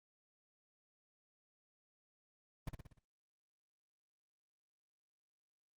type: noise with echo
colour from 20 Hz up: brown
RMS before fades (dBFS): -36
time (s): 2.67-2.69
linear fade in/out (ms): 5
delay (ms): 60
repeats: 5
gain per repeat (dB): -5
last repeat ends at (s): 2.99
effects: Opus 24 kbps